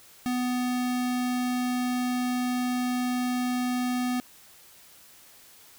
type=tone; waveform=square; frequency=248.8 Hz; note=B3; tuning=13 cents sharp; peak=-26 dBFS; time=0.26-4.2 s; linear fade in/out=0 ms; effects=white hiss -53 dBFS RMS until 5.78 s